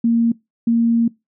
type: tone pair in turn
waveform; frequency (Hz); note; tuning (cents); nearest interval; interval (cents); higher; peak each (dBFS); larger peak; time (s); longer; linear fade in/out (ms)
sine; 231.9 / 231.9; A#3 / A#3; -9 / -9; unison; 0; neither; -12; neither; 0.04-0.32 / 0.67-1.08; second; 5
effects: noise-tail reverb RT60 0.2 s tail -22 dB re dry